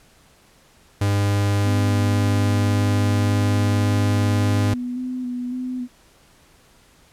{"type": "tone with pitch glide", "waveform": "45% pulse", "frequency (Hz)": [101.1, 102.16], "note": ["G#2", "G#2"], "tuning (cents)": [-46, -28], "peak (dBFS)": -17, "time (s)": [1.01, 4.74], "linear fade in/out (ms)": 5, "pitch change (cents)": 18, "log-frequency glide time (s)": [1.38, 4.05]}
{"type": "tone with vibrato", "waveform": "sine", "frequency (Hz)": 250, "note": "B3", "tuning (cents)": 21, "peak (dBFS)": -24, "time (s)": [1.63, 5.88], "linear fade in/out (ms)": 50, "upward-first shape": "square", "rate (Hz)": 1.8, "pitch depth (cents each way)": 23}
{"effects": ["pink hiss -54 dBFS RMS until 7.12 s", "low-pass 12000 Hz 12 dB/octave"]}